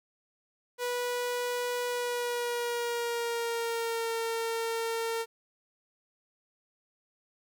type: tone with pitch glide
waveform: sawtooth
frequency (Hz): 489.4 to 456.6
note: B4 to A#4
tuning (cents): -16 to -36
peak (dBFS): -26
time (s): 0.78-5.26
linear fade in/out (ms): 50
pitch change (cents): -120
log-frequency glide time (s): 1.86-4.13
effects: 11-bit